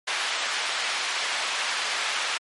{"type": "band-pass noise", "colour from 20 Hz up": "white", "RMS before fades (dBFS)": -28, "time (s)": [0.07, 2.38], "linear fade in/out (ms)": 10, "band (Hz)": [800, 3400], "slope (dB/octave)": 12, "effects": ["MP3 48 kbps"]}